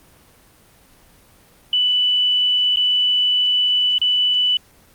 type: tone with dropouts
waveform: sine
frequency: 2978 Hz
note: F#7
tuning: 11 cents sharp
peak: -14 dBFS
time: 1.73-4.57 s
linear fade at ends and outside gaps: 2 ms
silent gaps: 2.76-2.77 / 3.982-4.015 s
effects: pink hiss -51 dBFS RMS until 4.94 s + Opus 24 kbps